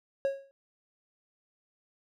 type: tone with exponential decay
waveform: triangle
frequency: 548 Hz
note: C#5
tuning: 20 cents flat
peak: -21 dBFS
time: 0.25-0.51 s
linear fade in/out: 0 ms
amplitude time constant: 56 ms
effects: none